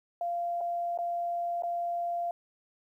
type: tone with dropouts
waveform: sine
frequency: 692 Hz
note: F5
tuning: 16 cents flat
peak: -29 dBFS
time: 0.21-2.31 s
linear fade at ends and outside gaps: 2 ms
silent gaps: 0.608-0.611 / 0.976-0.987 / 1.623-1.634 s
effects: 11-bit